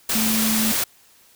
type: tone in noise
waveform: sine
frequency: 220 Hz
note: A3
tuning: in tune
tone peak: -21 dBFS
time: 0.15-0.72 s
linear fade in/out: 5 ms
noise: white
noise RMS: -22 dBFS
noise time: 0.09-0.84 s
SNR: -2 dB
effects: white hiss -54 dBFS RMS until 1.35 s